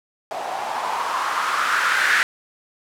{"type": "noise with low-pass filter sweep", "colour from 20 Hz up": "violet", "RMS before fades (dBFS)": -22, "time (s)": [0.31, 2.23], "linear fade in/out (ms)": 0, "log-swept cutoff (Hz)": [710, 1700], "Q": 4.4, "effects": []}